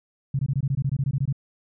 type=tone bursts; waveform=sine; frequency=136.3 Hz; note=C#3; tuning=29 cents flat; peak=-20 dBFS; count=14; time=0.34-1.327 s; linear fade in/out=5 ms; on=51 ms; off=21 ms; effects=none